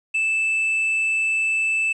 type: tone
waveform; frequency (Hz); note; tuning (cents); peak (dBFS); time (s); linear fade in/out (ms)
triangle; 2635; E7; -1; -17; 0.14-1.93; 10
effects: resampled to 24000 Hz + 9-bit